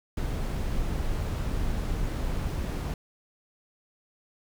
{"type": "noise", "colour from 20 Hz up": "brown", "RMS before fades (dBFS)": -29, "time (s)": [0.17, 2.94], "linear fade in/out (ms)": 2, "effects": []}